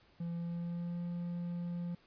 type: tone with pitch glide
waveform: triangle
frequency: 170 to 173.57 Hz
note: F3 to F3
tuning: -46 to -10 cents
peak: -34 dBFS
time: 0.2-1.95 s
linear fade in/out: 5 ms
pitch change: +36 cents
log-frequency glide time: 0.33-1.03 s
effects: pink hiss -66 dBFS RMS until 2.06 s + resampled to 11025 Hz